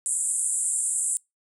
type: band-pass noise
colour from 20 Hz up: white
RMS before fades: -26 dBFS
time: 0.06-1.17 s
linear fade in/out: 0 ms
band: 7500 to 9900 Hz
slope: 96 dB/octave
effects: noise-tail reverb RT60 0.2 s tail -25 dB re dry